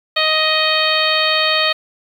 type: harmonic tone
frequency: 625 Hz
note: D#5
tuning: 8 cents sharp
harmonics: 1 / 2 / 3 / 4 / 5 / 6 / 7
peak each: -21 / -21 / -21 / -21 / -21 / -21 / -21 dBFS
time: 0.16-1.73 s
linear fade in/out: 10 ms
effects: 7-bit